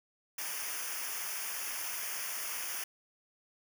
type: noise with comb filter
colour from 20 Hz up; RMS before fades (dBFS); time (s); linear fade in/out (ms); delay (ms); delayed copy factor
white; -38; 0.38-2.84; 5; 0.25; -0.9
effects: none